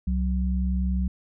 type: tone pair together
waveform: sine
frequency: 65.41 / 185.42 Hz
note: C2 / F#3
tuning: 0 / +4 cents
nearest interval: octave + tritone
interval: 1804 cents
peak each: -23 / -27 dBFS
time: 0.07-1.08 s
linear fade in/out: 5 ms
effects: none